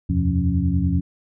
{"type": "tone cluster", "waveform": "sine", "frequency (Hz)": [79.9, 90.3, 127.3, 176.1, 276.5], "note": ["D#2", "F#2", "C3", "F3", "C#4"], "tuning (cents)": [47, -42, -47, 15, -4], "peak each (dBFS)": [-22, -23, -28, -22, -26], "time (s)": [0.09, 1.01], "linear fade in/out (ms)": 10, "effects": []}